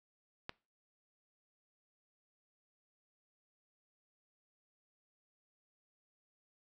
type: click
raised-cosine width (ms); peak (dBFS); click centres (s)
0.3; -24; 0.494
effects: noise-tail reverb RT60 0.3 s tail -22 dB re dry